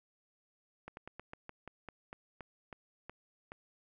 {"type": "slowing click train", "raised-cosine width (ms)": 0.5, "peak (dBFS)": -30, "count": 13, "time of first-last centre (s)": [0.88, 3.519], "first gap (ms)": 91, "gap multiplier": 1.15, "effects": []}